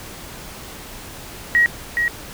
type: tone with echo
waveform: sine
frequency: 1900 Hz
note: A#6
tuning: 33 cents sharp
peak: -11 dBFS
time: 1.55-1.66 s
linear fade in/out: 0 ms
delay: 420 ms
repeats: 1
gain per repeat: -5 dB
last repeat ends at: 2.08 s
effects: pink hiss -36 dBFS RMS until 2.33 s